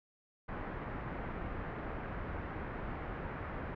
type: low-pass noise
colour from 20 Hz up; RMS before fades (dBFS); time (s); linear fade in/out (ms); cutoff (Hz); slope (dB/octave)
pink; -41; 0.48-3.75; 10; 1900; 24
effects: none